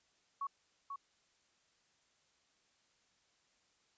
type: tone with echo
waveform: sine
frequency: 1114 Hz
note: C#6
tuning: 8 cents sharp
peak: -36 dBFS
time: 0.41-0.47 s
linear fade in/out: 5 ms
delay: 490 ms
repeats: 1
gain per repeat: -5 dB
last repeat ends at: 0.96 s
effects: white hiss -74 dBFS RMS until 3.97 s + resampled to 16000 Hz